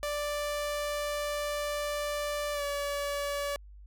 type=tone with pitch glide; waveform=sawtooth; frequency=587.3 to 571.9 Hz; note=D5 to D5; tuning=0 to -46 cents; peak=-27 dBFS; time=0.03-3.56 s; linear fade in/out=0 ms; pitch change=-46 cents; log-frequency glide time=2.53-2.63 s; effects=added 50 Hz sine -47 dBFS peak until 3.86 s